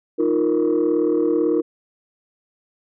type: chord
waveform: sine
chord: Eb suspended second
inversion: none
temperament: equal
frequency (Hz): 311.1 / 349.2 / 466.2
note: Eb4 / F4 / Bb4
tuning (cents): 0 / 0 / 0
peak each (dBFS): -19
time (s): 0.18-1.62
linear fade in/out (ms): 20
effects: tanh soft clip ceiling -11 dBFS